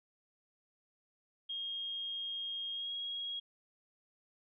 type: tone with pitch glide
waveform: sine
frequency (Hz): 3245 to 3292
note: G#7 to G#7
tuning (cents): -41 to -16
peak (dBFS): -37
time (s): 1.49-3.4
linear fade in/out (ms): 10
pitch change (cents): +25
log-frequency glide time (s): 2.72-2.92
effects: none